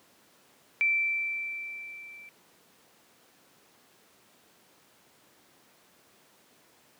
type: tone with level ramp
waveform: sine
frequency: 2337 Hz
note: D7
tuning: 9 cents flat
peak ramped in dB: -21 to -46 dBFS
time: 0.81-2.29 s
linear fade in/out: 0 ms
effects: pink hiss -61 dBFS RMS until 6.99 s + high-pass 200 Hz 12 dB/octave

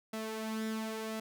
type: tone with flanger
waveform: sawtooth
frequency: 220 Hz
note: A3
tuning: in tune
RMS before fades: -38 dBFS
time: 0.13-1.2 s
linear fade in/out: 5 ms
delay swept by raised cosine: 1.5 to 4 ms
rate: 0.95 Hz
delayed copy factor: +0.55
effects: none

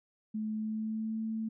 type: tone with pitch glide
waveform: sine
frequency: 216.1 to 221.4 Hz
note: A3 to A3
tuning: -31 to +11 cents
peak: -32 dBFS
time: 0.34-1.49 s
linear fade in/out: 10 ms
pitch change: +42 cents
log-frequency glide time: 0.53-1.2 s
effects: none

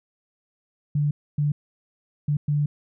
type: tone bursts at uneven times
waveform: sine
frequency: 146.8 Hz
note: D3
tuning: in tune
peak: -19 dBFS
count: 4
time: 0.95-1.11 / 1.38-1.52 / 2.28-2.37 / 2.48-2.66 s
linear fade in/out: 5 ms
effects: none

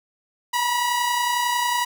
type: tone pair together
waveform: sawtooth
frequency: 942 / 973 Hz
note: A#5 / B5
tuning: +18 / -26 cents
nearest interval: minor second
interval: 56 cents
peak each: -25 / -17 dBFS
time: 0.53-1.85 s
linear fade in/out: 10 ms
effects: none

